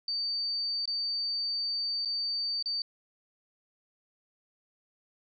sine tone with dropouts, 4600 Hz, D8, 37 cents flat, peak -29 dBFS, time 0.08-2.82 s, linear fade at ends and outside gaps 2 ms, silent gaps 0.856-0.876 / 2.05-2.056 / 2.626-2.658 s, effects none

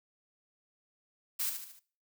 blue noise with echo, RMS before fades -33 dBFS, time 1.39-1.5 s, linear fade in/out 10 ms, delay 74 ms, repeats 4, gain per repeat -6 dB, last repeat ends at 1.796 s, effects noise-tail reverb RT60 0.4 s tail -19 dB re dry

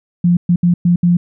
sine tone bursts at uneven times, 174.61 Hz, F3, in tune, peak -8 dBFS, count 5, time 0.24-0.37 / 0.49-0.56 / 0.63-0.74 / 0.85-0.96 / 1.03-1.17 s, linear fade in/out 5 ms, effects none

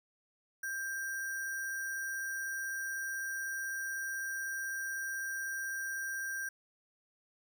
sine tone with sample-and-hold, 1584 Hz, G6, 18 cents sharp, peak -35 dBFS, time 0.63-6.49 s, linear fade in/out 5 ms, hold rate 7350 Hz, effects none

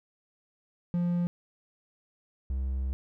triangle tone pair in turn, 174.61 / 65.78 Hz, F3 / C2, 0 / +10 cents, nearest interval octave + perfect fourth, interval 1690 cents, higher first, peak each -23 / -26 dBFS, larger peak first, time 0.94-1.27 / 2.5-2.93 s, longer second, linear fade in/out 0 ms, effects none

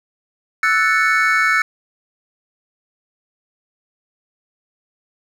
triangle chord, F# minor seventh, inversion third, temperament equal, 1318.5 / 1480 / 1760 / 2217 Hz, E6 / F#6 / A6 / C#7, 0 / 0 / 0 / 0 cents, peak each -17 dBFS, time 0.63-1.62 s, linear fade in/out 2 ms, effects none

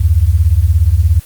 sine beating tone pair, 73.2 / 90.2 Hz, D2 / F#2, -5 / -44 cents, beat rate 17 Hz, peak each -10 dBFS, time 0-1.2 s, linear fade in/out 10 ms, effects white hiss -39 dBFS RMS until 1.25 s + Opus 24 kbps

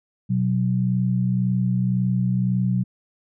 sine tone pair together, 124.2 / 186.09 Hz, B2 / F#3, +10 / +10 cents, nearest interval perfect fifth, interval 700 cents, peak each -21 / -21 dBFS, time 0.29-2.84 s, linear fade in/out 20 ms, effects none

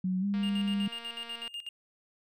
sine tone with pitch glide, 185.2 to 200.8 Hz, F#3 to G3, +2 to +42 cents, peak -27 dBFS, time 0.04-0.88 s, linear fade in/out 5 ms, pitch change +140 cents, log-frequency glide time 0.2-0.25 s
click train, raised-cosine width 0.3 ms, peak -31 dBFS, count 266, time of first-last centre 0.34-1.477 s, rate 233 Hz
triangle tone with tremolo, 2824 Hz, F7, 19 cents sharp, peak -34 dBFS, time 0.43-1.69 s, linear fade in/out 2 ms, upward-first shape square, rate 8.1 Hz, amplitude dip 80%
effects none

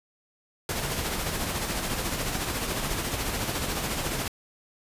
pink noise with tremolo, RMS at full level -28 dBFS, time 0.69-4.28 s, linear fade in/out 2 ms, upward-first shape sine, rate 14 Hz, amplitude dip 40%, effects resampled to 32000 Hz

